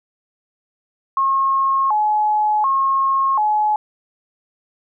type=tone with vibrato; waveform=sine; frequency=958 Hz; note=A#5; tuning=47 cents sharp; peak=-14 dBFS; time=1.17-3.76 s; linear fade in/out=2 ms; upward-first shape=square; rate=0.68 Hz; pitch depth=210 cents each way; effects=none